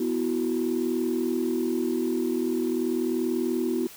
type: chord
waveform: sine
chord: B suspended fourth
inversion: none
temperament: equal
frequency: 246.9 / 329.6 / 370 Hz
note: B3 / E4 / F#4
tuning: 0 / 0 / 0 cents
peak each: -27 dBFS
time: 0-3.87 s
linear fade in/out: 5 ms
effects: tanh soft clip ceiling -17 dBFS + white hiss -46 dBFS RMS until 3.96 s